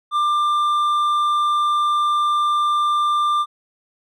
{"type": "tone with hard clipping", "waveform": "sine", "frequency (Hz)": 1190, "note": "D6", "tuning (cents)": 22, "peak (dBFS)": -17, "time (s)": [0.11, 3.46], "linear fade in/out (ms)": 50, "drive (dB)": 5, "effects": []}